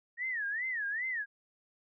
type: tone with vibrato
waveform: sine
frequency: 1830 Hz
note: A#6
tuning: 32 cents flat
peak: -32 dBFS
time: 0.17-1.26 s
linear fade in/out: 50 ms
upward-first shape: sine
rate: 2.5 Hz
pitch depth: 220 cents each way
effects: none